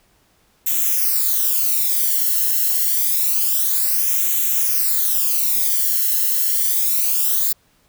violet noise with flanger, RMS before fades -18 dBFS, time 0.66-7.53 s, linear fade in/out 10 ms, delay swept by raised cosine 0.2 to 0.85 ms, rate 0.27 Hz, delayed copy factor -0.85, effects pink hiss -59 dBFS RMS until 7.88 s

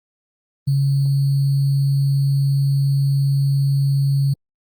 sine tone with sample-and-hold, 138.59 Hz, C#3, in tune, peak -14 dBFS, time 0.67-4.34 s, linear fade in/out 10 ms, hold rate 4410 Hz, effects Opus 32 kbps

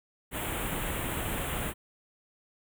pink band-stop noise, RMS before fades -33 dBFS, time 0.31-1.74 s, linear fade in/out 50 ms, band 3400 to 7800 Hz, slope 48 dB/octave, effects none

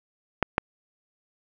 clicks, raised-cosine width 0.5 ms, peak -5 dBFS, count 2, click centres 0.427 / 0.581 s, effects none

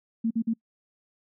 sine tone bursts, 227.1 Hz, A#3, 45 cents flat, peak -22 dBFS, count 3, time 0.24-0.538 s, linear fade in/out 10 ms, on 68 ms, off 47 ms, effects noise-tail reverb RT60 0.1 s tail -26 dB re dry

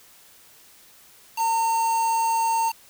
triangle tone with quantisation, 909 Hz, A#5, 44 cents flat, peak -18 dBFS, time 1.36-2.73 s, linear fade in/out 50 ms, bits 5, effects white hiss -52 dBFS RMS until 2.89 s

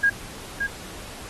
sine tone with echo, 1631 Hz, G#6, 32 cents flat, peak -15 dBFS, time 0.03-0.1 s, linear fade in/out 10 ms, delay 570 ms, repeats 1, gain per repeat -7 dB, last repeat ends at 0.67 s, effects pink hiss -40 dBFS RMS until 1.29 s + AAC 32 kbps

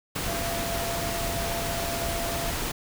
sine tone in noise, 680 Hz, F5, 46 cents flat, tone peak -32 dBFS, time 0.27-2.51 s, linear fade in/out 10 ms, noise pink, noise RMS -30 dBFS, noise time 0.15-2.72 s, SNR -5 dB, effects none

